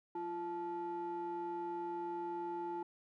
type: ring-modulated tone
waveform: triangle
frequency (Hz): 261.6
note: C4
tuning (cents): 0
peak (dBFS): -33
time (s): 0.15-2.83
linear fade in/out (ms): 5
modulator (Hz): 607
effects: none